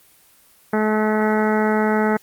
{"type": "harmonic tone", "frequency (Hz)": 214.9, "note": "A3", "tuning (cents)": -41, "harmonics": [1, 2, 3, 4, 5, 6, 7, 8, 9, 10], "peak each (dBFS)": [-19, -21, -26, -24, -37, -29, -28, -36, -30, -38], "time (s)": [0.73, 2.17], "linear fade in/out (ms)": 5, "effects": ["white hiss -53 dBFS RMS until 2.22 s", "Opus 24 kbps"]}